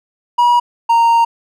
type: tone pair in turn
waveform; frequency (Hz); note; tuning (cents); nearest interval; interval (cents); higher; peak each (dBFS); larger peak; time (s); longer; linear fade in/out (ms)
triangle; 963 / 927; B5 / A#5; -44 / -10; minor second; 66; first; -6; neither; 0.38-0.6 / 0.89-1.25; second; 10
effects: none